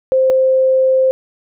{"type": "tone pair in turn", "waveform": "sine", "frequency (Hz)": [523.3, 523.3], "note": ["C5", "C5"], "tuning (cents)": [0, 0], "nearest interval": "unison", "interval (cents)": 0, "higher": "neither", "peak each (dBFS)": -9, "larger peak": "neither", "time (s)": [[0.12, 0.3], [0.3, 1.11]], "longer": "second", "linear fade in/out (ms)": 0, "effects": []}